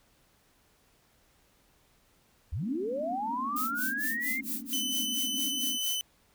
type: linear sweep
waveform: sine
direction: up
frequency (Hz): 58.7 to 2142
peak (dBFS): -30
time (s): 2.52-4.41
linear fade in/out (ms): 10
type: band-pass noise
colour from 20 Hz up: pink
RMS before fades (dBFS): -41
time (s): 2.6-5.78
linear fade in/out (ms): 50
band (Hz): 220 to 290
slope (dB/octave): 96
type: noise with tremolo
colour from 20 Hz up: violet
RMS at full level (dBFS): -33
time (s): 3.56-6.02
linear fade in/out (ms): 5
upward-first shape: sine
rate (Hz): 4.4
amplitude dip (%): 100
type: tone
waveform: sawtooth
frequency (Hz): 3020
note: F#7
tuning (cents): +35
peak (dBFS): -27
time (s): 4.73-6.01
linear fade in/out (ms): 0
effects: pink hiss -66 dBFS RMS until 6.34 s